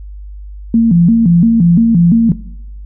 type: tone with vibrato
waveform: sine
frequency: 198 Hz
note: G3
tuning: 18 cents sharp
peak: -5 dBFS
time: 0.74-2.32 s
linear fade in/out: 2 ms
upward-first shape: square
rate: 2.9 Hz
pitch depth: 250 cents each way
effects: noise-tail reverb RT60 0.8 s tail -18 dB re dry + added 50 Hz sine -26 dBFS peak until 2.85 s